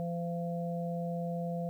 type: harmonic tone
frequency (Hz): 171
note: F3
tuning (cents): -36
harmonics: 1 / 3 / 4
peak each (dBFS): -34 / -39 / -40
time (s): 0-1.69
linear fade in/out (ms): 0
effects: 11-bit